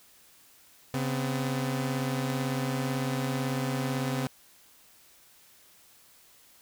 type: tone pair together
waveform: sawtooth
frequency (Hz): 135.55 / 253.1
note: C#3 / B3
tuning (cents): -38 / +43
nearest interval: major seventh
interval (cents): 1081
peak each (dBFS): -26 / -28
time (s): 0.94-4.27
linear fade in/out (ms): 0
effects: white hiss -58 dBFS RMS until 6.61 s